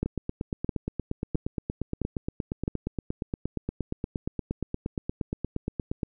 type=two click trains; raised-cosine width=3 ms; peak=-13 / -16 dBFS; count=5 / 52; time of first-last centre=0.03-2.679 / 0.06-6.032 s; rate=1.51 / 8.54 Hz; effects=none